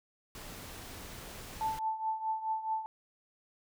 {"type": "noise", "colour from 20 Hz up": "pink", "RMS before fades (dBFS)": -46, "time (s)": [0.35, 1.79], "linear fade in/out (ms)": 2}
{"type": "tone with tremolo", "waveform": "sine", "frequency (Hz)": 880, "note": "A5", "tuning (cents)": 0, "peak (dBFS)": -28, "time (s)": [1.61, 2.86], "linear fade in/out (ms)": 0, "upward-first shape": "triangle", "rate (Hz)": 4.7, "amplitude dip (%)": 80}
{"effects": []}